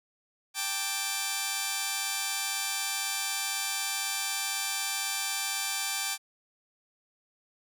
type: chord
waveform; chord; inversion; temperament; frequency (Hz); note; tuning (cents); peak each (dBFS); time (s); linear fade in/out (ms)
5% pulse; G suspended second; none; just; 784 / 882 / 1176; G5 / A5 / D6; 0 / +4 / +2; -22 / -26 / -24; 0.54-6.18; 50
effects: none